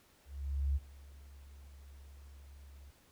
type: tone with ADSR envelope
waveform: sine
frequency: 69.5 Hz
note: C#2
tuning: 5 cents sharp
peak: -28 dBFS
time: 0.25-2.91 s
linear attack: 510 ms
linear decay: 29 ms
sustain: -23 dB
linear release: 8 ms
effects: pink hiss -66 dBFS RMS until 3.11 s